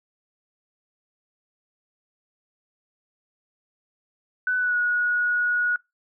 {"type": "tone with pitch glide", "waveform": "sine", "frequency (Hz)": [1498, 1455.4], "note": ["F#6", "F#6"], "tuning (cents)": [21, -29], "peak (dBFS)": -20, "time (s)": [4.47, 5.76], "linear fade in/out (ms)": 2, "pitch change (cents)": -50, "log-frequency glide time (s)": [4.58, 4.77], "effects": ["noise-tail reverb RT60 0.2 s tail -24 dB re dry"]}